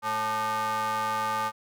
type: ring-modulated tone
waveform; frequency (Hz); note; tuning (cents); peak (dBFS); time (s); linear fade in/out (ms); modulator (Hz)
square; 164.4; E3; -4; -24; 0.02-1.52; 50; 1040
effects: none